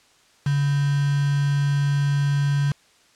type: tone with quantisation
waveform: sine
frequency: 142 Hz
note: C#3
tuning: 42 cents sharp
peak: -18 dBFS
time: 0.46-2.72 s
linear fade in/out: 5 ms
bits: 5
effects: white hiss -57 dBFS RMS until 3.15 s + low-pass 7000 Hz 12 dB/octave

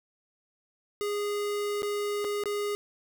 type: tone with dropouts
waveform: square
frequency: 411.8 Hz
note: G#4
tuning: 15 cents flat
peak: -29 dBFS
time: 1.01-2.75 s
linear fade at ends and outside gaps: 0 ms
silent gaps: 1.821-1.83 / 2.244-2.248 / 2.437-2.457 s
effects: none

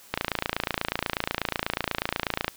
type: click train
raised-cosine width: 0.3 ms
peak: -8 dBFS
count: 67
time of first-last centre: 0.14-2.48 s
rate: 28.2 Hz
effects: white hiss -51 dBFS RMS until 2.56 s

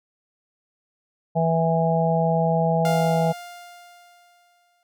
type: harmonic tone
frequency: 164.3 Hz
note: E3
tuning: 5 cents flat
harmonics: 1 / 3 / 4 / 5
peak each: -21 / -26 / -23 / -25 dBFS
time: 1.35-3.33 s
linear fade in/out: 20 ms
type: tone with exponential decay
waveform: sawtooth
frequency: 702 Hz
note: F5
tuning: 9 cents sharp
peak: -21 dBFS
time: 2.85-4.83 s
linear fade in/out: 1 ms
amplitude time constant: 430 ms
effects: none

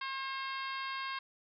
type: harmonic tone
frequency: 536 Hz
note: C5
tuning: 42 cents sharp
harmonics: 2 / 3 / 4 / 5 / 6 / 7 / 8 / 9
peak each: -39 / -43 / -45 / -47 / -49 / -50 / -51 / -52 dBFS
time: 0.01-1.19 s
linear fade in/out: 5 ms
effects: none

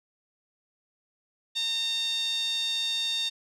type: tone with band-pass filter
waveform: 5% pulse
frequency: 914 Hz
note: A#5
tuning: 34 cents flat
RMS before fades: -29 dBFS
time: 1.55-3.3 s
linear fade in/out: 20 ms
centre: 3700 Hz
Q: 5.9
effects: none

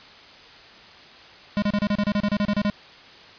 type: tone bursts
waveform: square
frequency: 205.8 Hz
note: G#3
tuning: 16 cents flat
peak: -20 dBFS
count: 14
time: 1.57-2.7 s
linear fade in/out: 0 ms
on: 51 ms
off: 32 ms
effects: white hiss -46 dBFS RMS until 3.38 s + resampled to 11025 Hz

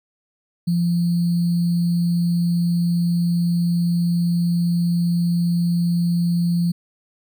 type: tone with sample-and-hold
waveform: sine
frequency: 172.4 Hz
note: F3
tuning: 22 cents flat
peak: -16 dBFS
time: 0.67-6.72 s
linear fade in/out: 10 ms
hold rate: 4410 Hz
effects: none

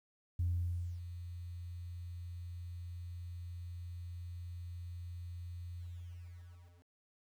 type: tone with ADSR envelope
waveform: sine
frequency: 87.2 Hz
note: F2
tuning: 2 cents flat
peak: -29 dBFS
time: 0.39-6.89 s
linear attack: 6 ms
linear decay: 600 ms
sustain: -13 dB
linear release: 1100 ms
effects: tanh soft clip ceiling -26 dBFS + 11-bit

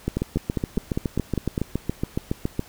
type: two click trains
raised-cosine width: 3 ms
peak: -10 / -10 dBFS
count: 8 / 19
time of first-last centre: 0.17-1.578 / 0.08-2.594 s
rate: 4.97 / 7.16 Hz
effects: pink hiss -48 dBFS RMS until 2.68 s

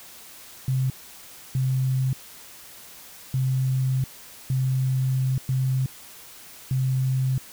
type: tone bursts at uneven times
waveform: sine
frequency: 130.81 Hz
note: C3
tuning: in tune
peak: -20 dBFS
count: 6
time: 0.68-0.9 / 1.55-2.13 / 3.34-4.04 / 4.5-5.38 / 5.49-5.86 / 6.71-7.38 s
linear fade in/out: 2 ms
effects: white hiss -45 dBFS RMS until 7.52 s

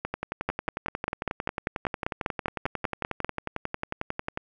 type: two click trains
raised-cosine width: 0.5 ms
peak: -11 / -14 dBFS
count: 15 / 49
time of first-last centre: 0.49-3.246 / 0.05-4.374 s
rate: 5.08 / 11.1 Hz
effects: none

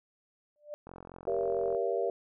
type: tone with exponential growth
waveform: sine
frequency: 593 Hz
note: D5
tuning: 17 cents sharp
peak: -34 dBFS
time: 0.56-0.74 s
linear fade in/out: 0 ms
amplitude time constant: 37 ms
type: click train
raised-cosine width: 1 ms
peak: -32 dBFS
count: 40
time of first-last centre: 0.87-1.748 s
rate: 44.4 Hz
type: chord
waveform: sine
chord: G diminished seventh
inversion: none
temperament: just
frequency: 392 / 470.4 / 564.5 / 677.4 Hz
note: G4 / Bb4 / Db5 / Fb5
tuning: 0 / +16 / +31 / +47 cents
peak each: -33 / -32 / -35 / -34 dBFS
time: 1.27-2.1 s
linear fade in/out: 2 ms
effects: none

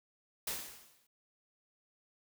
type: noise with exponential decay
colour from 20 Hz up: white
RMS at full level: -35 dBFS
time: 0.47-1.07 s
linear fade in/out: 5 ms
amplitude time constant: 130 ms
effects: none

